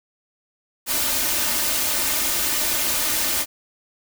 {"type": "noise with comb filter", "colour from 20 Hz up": "white", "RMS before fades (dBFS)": -22, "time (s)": [0.86, 3.46], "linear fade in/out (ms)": 50, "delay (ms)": 3.3, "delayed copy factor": 0.6, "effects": []}